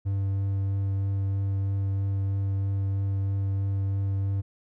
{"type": "tone with vibrato", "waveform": "triangle", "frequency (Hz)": 98, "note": "G2", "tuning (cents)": 0, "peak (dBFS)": -22, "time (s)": [0.05, 4.42], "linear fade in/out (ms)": 20, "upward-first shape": "triangle", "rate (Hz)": 3.1, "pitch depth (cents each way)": 10, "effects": []}